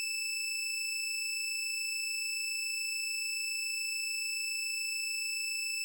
20% pulse tone pair together, 2610 / 2637 Hz, E7 / E7, -18 / 0 cents, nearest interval unison, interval 18 cents, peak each -38 / -29 dBFS, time 0-5.84 s, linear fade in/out 0 ms, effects none

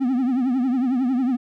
triangle tone with vibrato, 254.9 Hz, C4, 45 cents flat, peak -16 dBFS, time 0-1.37 s, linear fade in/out 20 ms, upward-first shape triangle, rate 11 Hz, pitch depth 140 cents each way, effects none

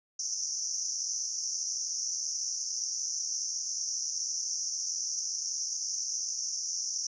white band-pass noise, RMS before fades -34 dBFS, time 0.19-7.07 s, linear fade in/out 5 ms, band 5500 to 6300 Hz, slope 96 dB/octave, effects resampled to 16000 Hz

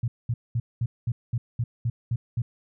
sine tone bursts, 117.8 Hz, A#2, 19 cents sharp, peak -22 dBFS, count 10, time 0.03-2.42 s, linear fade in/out 5 ms, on 50 ms, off 210 ms, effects none

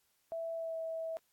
sine tone with pitch glide, 660 to 650.9 Hz, E5 to E5, +2 to -22 cents, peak -36 dBFS, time 0.32-1.17 s, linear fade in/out 0 ms, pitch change -24 cents, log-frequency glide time 0.55-0.76 s, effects white hiss -75 dBFS RMS until 1.32 s + AAC 64 kbps

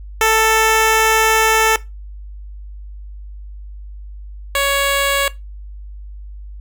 10% pulse tone pair in turn, 441.8 / 557.7 Hz, A4 / C#5, +7 / +10 cents, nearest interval major third, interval 403 cents, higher second, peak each -3 / -6 dBFS, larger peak first, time 0.21-1.76 / 4.55-5.28 s, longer first, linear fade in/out 2 ms, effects noise-tail reverb RT60 0.2 s tail -18 dB re dry + added 50 Hz sine -30 dBFS peak until 6.6 s

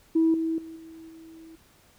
sine tone with level steps, 324.7 Hz, E4, 26 cents flat, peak -17 / -24 / -38 / -42 / -44 dBFS, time 0.15-1.56 s, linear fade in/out 10 ms, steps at 0.34 / 0.58 / 0.76 / 1.09 s, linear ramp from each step 2 ms, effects tanh soft clip ceiling -13 dBFS + pink hiss -59 dBFS RMS until 1.98 s

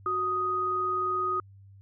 sine tone pair together, 370 / 1247.1 Hz, F#4 / D#6, 0 / +4 cents, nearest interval octave + major sixth, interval 2104 cents, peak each -34 / -26 dBFS, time 0.06-1.4 s, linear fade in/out 2 ms, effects added 98 Hz sine -49 dBFS peak until 1.81 s

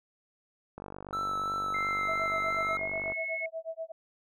click train, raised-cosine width 1 ms, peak -27 dBFS, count 115, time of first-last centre 0.78-3.121 s, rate 48.7 Hz
triangle tone with vibrato, 1318.5 Hz, E6, in tune, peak -28 dBFS, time 1.13-2.77 s, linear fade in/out 2 ms, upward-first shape triangle, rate 3 Hz, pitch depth 16 cents each way
sine tone with pitch glide, 2093 to 2187 Hz, C7 to C#7, 0 to -24 cents, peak -32 dBFS, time 1.74-3.46 s, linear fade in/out 5 ms, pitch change +76 cents, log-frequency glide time 2.59-2.96 s
sine tone with tremolo, 651 Hz, E5, 22 cents flat, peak -32 dBFS, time 2.08-3.92 s, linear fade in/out 5 ms, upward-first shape sine, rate 8.2 Hz, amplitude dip 100%
effects none

